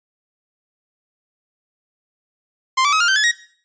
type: tone with pitch steps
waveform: sawtooth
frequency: 1046.5 / 1154.5 / 1273.6 / 1405 / 1550 / 1709.9 / 1886.3 Hz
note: C6 / D6 / D#6 / F6 / G6 / A6 / A#6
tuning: 0 / -30 / +40 / +10 / -20 / -50 / +20 cents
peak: -10 dBFS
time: 2.77-3.316 s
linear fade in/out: 10 ms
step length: 78 ms
effects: noise-tail reverb RT60 0.5 s tail -18 dB re dry + resampled to 16000 Hz